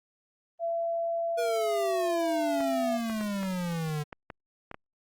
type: tone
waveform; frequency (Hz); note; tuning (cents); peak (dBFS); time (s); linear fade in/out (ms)
sine; 673; E5; +36; -27; 0.59-3; 50
type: exponential sweep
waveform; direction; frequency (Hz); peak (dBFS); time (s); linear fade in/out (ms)
square; down; 486 to 146.83; -30; 1.37-4.04; 20
type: clicks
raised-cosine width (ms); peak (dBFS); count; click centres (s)
0.5; -24; 8; 2.606 / 3.098 / 3.211 / 3.431 / 4.128 / 4.302 / 4.714 / 4.744
effects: Opus 24 kbps

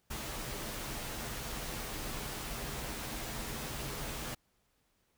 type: noise with comb filter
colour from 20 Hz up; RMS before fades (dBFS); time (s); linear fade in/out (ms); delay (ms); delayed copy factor
pink; -40; 0.1-4.35; 10; 11; -0.5
effects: pink hiss -75 dBFS RMS until 5.17 s

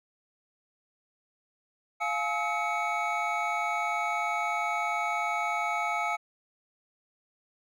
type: tone cluster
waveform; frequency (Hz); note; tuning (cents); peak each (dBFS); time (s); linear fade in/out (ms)
triangle; 697 / 847 / 1287 / 2230; F5 / G#5 / E6 / C#7; -4 / +34 / -42 / +10; -31; 2-6.17; 20
effects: none

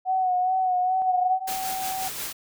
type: tone with vibrato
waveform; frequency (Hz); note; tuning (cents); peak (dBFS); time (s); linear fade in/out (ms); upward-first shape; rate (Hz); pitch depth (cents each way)
sine; 740; F#5; 0; -20; 0.05-1.42; 50; sine; 2.4; 36
type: tone with pitch glide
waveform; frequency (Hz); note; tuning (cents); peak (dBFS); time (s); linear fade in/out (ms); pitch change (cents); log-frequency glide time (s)
sine; 752 to 759.4; F#5 to F#5; +28 to +45; -28; 1.02-2.08; 0; +17; 1.18-1.4
type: noise with tremolo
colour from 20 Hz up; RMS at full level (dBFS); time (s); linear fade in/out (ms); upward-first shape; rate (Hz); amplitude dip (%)
white; -31; 1.47-2.33; 10; sine; 5.6; 40
effects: none

